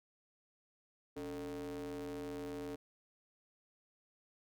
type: ring-modulated tone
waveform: square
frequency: 81.4 Hz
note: E2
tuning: 21 cents flat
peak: -39 dBFS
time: 1.16-2.76 s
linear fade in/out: 10 ms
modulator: 363 Hz
effects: none